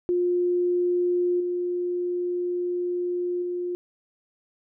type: tone with level steps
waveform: sine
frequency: 354.7 Hz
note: F4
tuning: 27 cents sharp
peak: -20 / -24 / -26 dBFS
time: 0.09-3.75 s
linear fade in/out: 0 ms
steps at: 1.4 / 3.42 s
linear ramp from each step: 5 ms
effects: none